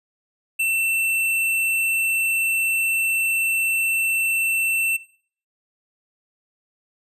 sine tone with sample-and-hold, 2681 Hz, E7, 29 cents sharp, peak -18 dBFS, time 0.59-4.97 s, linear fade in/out 10 ms, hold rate 11025 Hz, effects noise-tail reverb RT60 0.5 s tail -20 dB re dry + resampled to 32000 Hz

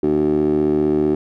15% pulse tone with band-pass filter, 75.4 Hz, D2, 46 cents sharp, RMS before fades -17 dBFS, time 0.03-1.15 s, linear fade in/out 5 ms, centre 360 Hz, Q 6, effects none

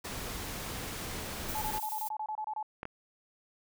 pink noise, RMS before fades -39 dBFS, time 0.04-1.79 s, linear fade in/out 10 ms
violet noise with tremolo, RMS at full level -39 dBFS, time 1.48-2.09 s, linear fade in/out 10 ms, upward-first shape square, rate 12 Hz, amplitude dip 30%
sine tone bursts, 860 Hz, A5, 40 cents flat, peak -33 dBFS, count 12, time 1.55-2.628 s, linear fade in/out 2 ms, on 66 ms, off 26 ms
clicks, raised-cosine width 0.5 ms, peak -23 dBFS, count 2, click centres 2.831 / 2.854 s
effects none

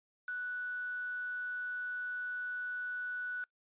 sine tone with quantisation, 1480 Hz, F#6, in tune, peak -36 dBFS, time 0.28-3.44 s, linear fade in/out 2 ms, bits 8, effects noise-tail reverb RT60 0.1 s tail -24 dB re dry + resampled to 8000 Hz

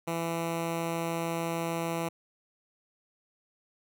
10% pulse tone with notch filter, 166.8 Hz, E3, 21 cents sharp, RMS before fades -32 dBFS, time 0.07-2.09 s, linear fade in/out 10 ms, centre 4700 Hz, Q 1.9, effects none

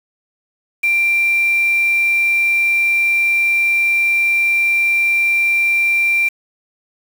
sine tone with quantisation, 2365 Hz, D7, 12 cents sharp, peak -12 dBFS, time 0.83-6.29 s, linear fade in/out 10 ms, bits 5, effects none

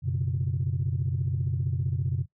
sine chord, F# suspended fourth, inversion none, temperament equal, 92.5 / 123.47 / 138.59 Hz, F#2 / B2 / C#3, 0 / 0 / 0 cents, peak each -29 / -29 / -28 dBFS, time 0.02-2.26 s, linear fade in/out 50 ms, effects noise-tail reverb RT60 0.1 s tail -17 dB re dry + tanh soft clip ceiling -18 dBFS

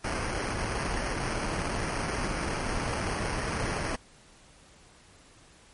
pink noise with sample-and-hold, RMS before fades -31 dBFS, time 0.04-3.96 s, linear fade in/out 5 ms, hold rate 3675 Hz, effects pink hiss -56 dBFS RMS until 5.73 s + MP3 48 kbps

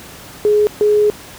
sine tone bursts at uneven times, 419.2 Hz, G#4, 16 cents sharp, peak -9 dBFS, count 2, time 0.45-0.67 / 0.81-1.1 s, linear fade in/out 0 ms, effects pink hiss -36 dBFS RMS until 1.38 s + high-pass 60 Hz 12 dB/octave

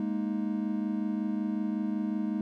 triangle chord, Ab suspended second, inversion none, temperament equal, 207.7 / 233.1 / 311.1 Hz, Ab3 / Bb3 / Eb4, 0 / 0 / 0 cents, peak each -29 / -32 / -32 dBFS, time 0-2.41 s, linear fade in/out 2 ms, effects none

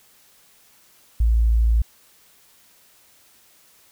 sine tone, 56.5 Hz, A1, 47 cents sharp, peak -14 dBFS, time 1.2-1.82 s, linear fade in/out 5 ms, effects white hiss -55 dBFS RMS until 3.91 s

